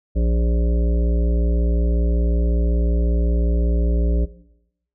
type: harmonic tone with a mistuned harmonic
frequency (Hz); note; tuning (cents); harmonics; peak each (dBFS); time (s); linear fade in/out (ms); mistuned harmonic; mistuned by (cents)
58.27; A#1; 0; 1 / 3 / 5 / 7 / 9 / 10; -16 / -26 / -30 / -33 / -35 / -36; 0.15-4.26; 20; 10; +21
effects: noise-tail reverb RT60 0.8 s tail -17 dB re dry